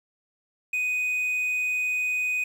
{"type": "tone", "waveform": "triangle", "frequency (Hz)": 2494, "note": "D#7", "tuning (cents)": 3, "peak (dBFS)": -22, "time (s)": [0.73, 2.44], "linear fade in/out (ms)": 5, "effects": ["9-bit"]}